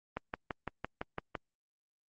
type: click train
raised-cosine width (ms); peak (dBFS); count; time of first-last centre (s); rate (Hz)
0.5; -20; 8; 0.17-1.352; 5.92
effects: Opus 24 kbps